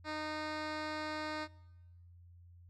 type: tone with low-pass filter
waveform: 10% pulse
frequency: 307.4 Hz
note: D#4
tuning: 21 cents flat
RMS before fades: -40 dBFS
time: 0.04-1.48 s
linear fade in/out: 50 ms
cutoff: 4300 Hz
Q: 1.2
effects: noise-tail reverb RT60 1.0 s tail -22 dB re dry + added 87 Hz sine -55 dBFS peak until 2.69 s

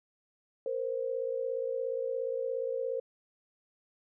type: tone pair together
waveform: sine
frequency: 466.2 / 523.3 Hz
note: A#4 / C5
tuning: 0 / 0 cents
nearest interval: major second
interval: 200 cents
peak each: -34 / -33 dBFS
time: 0.66-3 s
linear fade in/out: 2 ms
effects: none

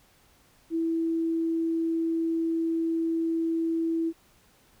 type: tone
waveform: sine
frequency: 328.6 Hz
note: E4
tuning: 5 cents flat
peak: -24 dBFS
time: 0.7-4.13 s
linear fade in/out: 50 ms
effects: pink hiss -61 dBFS RMS until 4.8 s

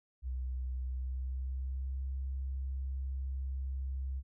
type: tone with pitch glide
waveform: sine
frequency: 63.6 to 66.42 Hz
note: C2 to C2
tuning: -48 to +27 cents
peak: -34 dBFS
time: 0.22-4.23 s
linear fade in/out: 50 ms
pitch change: +75 cents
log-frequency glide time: 0.83-2.06 s
effects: none

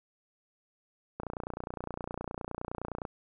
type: click train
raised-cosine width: 1 ms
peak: -22 dBFS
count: 56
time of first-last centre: 1.2-3.052 s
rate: 29.7 Hz
effects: none

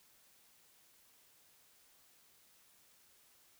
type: silence
effects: white hiss -67 dBFS RMS until 3.59 s

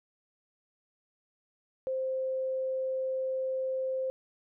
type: tone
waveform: sine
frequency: 523.3 Hz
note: C5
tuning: in tune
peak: -29 dBFS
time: 1.87-4.1 s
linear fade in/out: 0 ms
effects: none

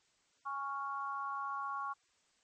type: tone with amplitude modulation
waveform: sine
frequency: 1109 Hz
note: C#6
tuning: in tune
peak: -32 dBFS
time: 0.45-1.94 s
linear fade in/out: 20 ms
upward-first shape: sine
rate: 284 Hz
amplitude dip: 95%
effects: white hiss -73 dBFS RMS until 2.43 s + MP3 32 kbps

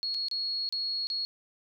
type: tone with dropouts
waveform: sine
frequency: 4324 Hz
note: C#8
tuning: 44 cents flat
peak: -29 dBFS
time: 0.03-1.25 s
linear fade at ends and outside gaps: 0 ms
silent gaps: 0.142-0.146 / 0.284-0.313 / 0.69-0.725 / 1.07-1.101 s
effects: none

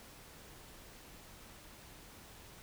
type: silence
effects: pink hiss -55 dBFS RMS until 2.62 s

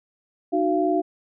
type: tone cluster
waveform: sine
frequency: 306 / 369.2 / 687 Hz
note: D#4 / F#4 / F5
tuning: -29 / -4 / -29 cents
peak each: -23 dBFS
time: 0.52-1.02 s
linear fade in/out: 20 ms
effects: none

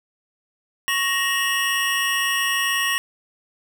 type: tone cluster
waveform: square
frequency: 1104 / 1873 / 2677 / 2901 Hz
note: C#6 / A#6 / E7 / F#7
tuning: -7 / +8 / +26 / -35 cents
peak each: -28 / -23 / -30 / -26 dBFS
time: 0.88-2.98 s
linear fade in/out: 0 ms
effects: none

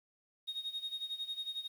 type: tone with tremolo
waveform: sine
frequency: 3729 Hz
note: A#7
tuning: in tune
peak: -33 dBFS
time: 0.47-1.68 s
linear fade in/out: 20 ms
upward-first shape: sine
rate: 11 Hz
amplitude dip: 85%
effects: tanh soft clip ceiling -33 dBFS + 10-bit

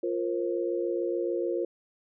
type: chord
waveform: sine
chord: F suspended fourth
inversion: none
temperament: equal with one note detuned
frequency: 349.2 / 466.2 / 533 Hz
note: F4 / Bb4 / C5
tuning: 0 / 0 / +32 cents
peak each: -29 / -32 / -33 dBFS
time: 0.03-1.65 s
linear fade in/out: 5 ms
effects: none

